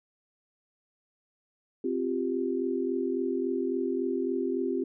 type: chord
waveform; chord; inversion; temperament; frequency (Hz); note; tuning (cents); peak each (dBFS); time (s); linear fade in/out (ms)
sine; C suspended fourth; none; just; 261.6 / 348.8 / 392.4; C4 / F4 / G4; 0 / -2 / +2; -31; 1.84-4.84; 5
effects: none